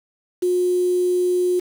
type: tone with quantisation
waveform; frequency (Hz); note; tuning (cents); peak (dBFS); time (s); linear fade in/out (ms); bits
sine; 360; F#4; -47; -16; 0.42-1.6; 10; 6
effects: none